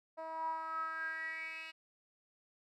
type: tone with band-pass filter sweep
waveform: 10% pulse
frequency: 321.6 Hz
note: E4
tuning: 43 cents flat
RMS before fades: -41 dBFS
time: 0.17-1.72 s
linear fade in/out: 20 ms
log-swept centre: 740 to 2900 Hz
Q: 8.7
effects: none